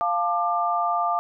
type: chord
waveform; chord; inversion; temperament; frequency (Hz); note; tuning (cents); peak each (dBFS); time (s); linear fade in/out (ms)
sine; D minor; first; equal with one note detuned; 698.5 / 880 / 1191.1; F5 / A5 / D6; 0 / 0 / +24; -24 / -28 / -24; 0.01-1.19; 0
effects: none